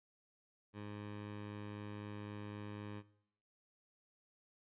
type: tone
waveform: 15% pulse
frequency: 103.9 Hz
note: G#2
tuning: 1 cent sharp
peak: -39 dBFS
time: 0.73-3.03 s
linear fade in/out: 50 ms
effects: noise-tail reverb RT60 0.7 s tail -19 dB re dry + resampled to 8000 Hz